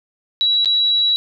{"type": "tone with dropouts", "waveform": "sine", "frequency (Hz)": 3903, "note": "B7", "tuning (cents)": -21, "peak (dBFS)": -13, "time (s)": [0.41, 1.16], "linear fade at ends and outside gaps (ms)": 0, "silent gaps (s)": [0.647, 0.657], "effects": []}